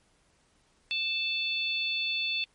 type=harmonic tone; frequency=880 Hz; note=A5; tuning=in tune; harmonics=3 / 4 / 5; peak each=-30 / -32 / -36 dBFS; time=0.91-2.44 s; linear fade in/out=0 ms; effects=pink hiss -67 dBFS RMS until 2.54 s + MP3 48 kbps